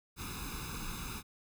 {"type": "noise with comb filter", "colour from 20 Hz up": "pink", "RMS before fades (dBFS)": -41, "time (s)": [0.16, 1.23], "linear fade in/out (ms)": 50, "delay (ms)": 0.79, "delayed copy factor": 0.95, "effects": []}